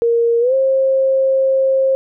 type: tone with pitch glide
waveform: sine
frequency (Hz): 466.8 to 533.1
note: A#4 to C5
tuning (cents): +2 to +32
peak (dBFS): -11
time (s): 0.02-1.95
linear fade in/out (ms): 0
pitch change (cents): +230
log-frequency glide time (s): 0.4-0.54
effects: none